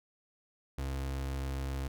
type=tone; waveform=35% pulse; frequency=67.4 Hz; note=C#2; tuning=48 cents flat; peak=-32 dBFS; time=0.78-1.88 s; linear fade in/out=5 ms; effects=none